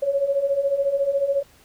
sine beating tone pair, 546 / 560 Hz, C#5 / C#5, -26 / +18 cents, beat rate 14 Hz, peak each -25 / -20 dBFS, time 0.02-1.43 s, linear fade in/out 10 ms, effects pink hiss -54 dBFS RMS until 1.64 s

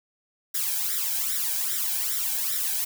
blue noise with flanger, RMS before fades -27 dBFS, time 0.54-2.85 s, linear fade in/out 10 ms, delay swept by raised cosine 0.54 to 1.29 ms, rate 2.5 Hz, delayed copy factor +0.85, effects none

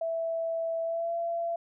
sine tone with pitch glide, 659.3 to 677.4 Hz, E5 to E5, 0 to +47 cents, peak -28 dBFS, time 0.01-1.56 s, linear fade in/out 5 ms, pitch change +47 cents, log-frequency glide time 0.83-1.13 s, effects none

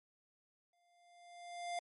square tone with exponential growth, 698.5 Hz, F5, in tune, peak -37 dBFS, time 0.73-1.79 s, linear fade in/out 2 ms, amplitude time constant 230 ms, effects low-pass 12000 Hz 12 dB/octave + MP3 48 kbps

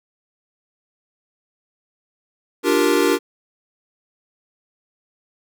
square chord, G minor seventh, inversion second, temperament equal, 293.7 / 349.2 / 392 / 466.2 Hz, D4 / F4 / G4 / Bb4, 0 / 0 / 0 / 0 cents, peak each -21 dBFS, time 2.63-3.19 s, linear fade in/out 50 ms, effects none

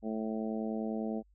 harmonic tone, 110 Hz, A2, in tune, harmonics 2 / 3 / 4 / 5 / 6 / 7, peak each -34 / -41 / -41 / -44 / -43 / -47 dBFS, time 0.02-1.23 s, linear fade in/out 50 ms, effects added 50 Hz sine -62 dBFS peak until 1.34 s

